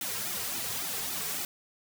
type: noise with flanger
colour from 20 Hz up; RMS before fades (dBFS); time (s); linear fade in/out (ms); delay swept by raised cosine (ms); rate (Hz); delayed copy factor
white; -34; 0.01-1.45; 2; 1.8 to 3.5; 3.6; -1
effects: none